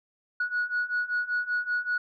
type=beating tone pair; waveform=sine; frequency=1459 / 1464.2 Hz; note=F#6 / F#6; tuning=-25 / -19 cents; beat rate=5.2 Hz; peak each=-29 / -27 dBFS; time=0.4-1.98 s; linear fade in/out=5 ms; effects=tanh soft clip ceiling -21 dBFS